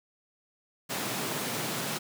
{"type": "high-pass noise", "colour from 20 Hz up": "pink", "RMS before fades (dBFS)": -33, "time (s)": [0.89, 1.99], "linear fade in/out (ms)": 20, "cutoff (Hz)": 120, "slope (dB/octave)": 48, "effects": []}